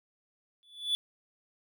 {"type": "tone with exponential growth", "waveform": "triangle", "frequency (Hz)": 3454, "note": "A7", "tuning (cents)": -33, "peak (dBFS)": -22, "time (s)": [0.63, 0.95], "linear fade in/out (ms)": 0, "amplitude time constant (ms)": 69, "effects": []}